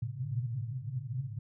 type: band-pass noise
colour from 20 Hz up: pink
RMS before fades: -36 dBFS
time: 0.02-1.39 s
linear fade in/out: 10 ms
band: 110 to 140 Hz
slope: 96 dB/octave
effects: none